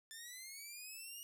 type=linear sweep; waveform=10% pulse; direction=up; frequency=1760 to 2886 Hz; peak=-40 dBFS; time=0.11-1.23 s; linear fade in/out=0 ms; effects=none